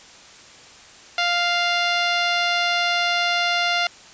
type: tone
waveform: 10% pulse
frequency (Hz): 698.5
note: F5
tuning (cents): 0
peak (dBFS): -10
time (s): 1.18-3.87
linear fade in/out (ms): 2
effects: white hiss -45 dBFS RMS until 4.13 s + resampled to 16000 Hz